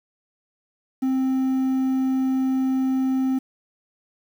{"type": "tone", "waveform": "triangle", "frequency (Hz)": 262.7, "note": "C4", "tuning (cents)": 7, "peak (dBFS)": -17, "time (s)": [1.02, 3.39], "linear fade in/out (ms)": 10, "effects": ["8-bit"]}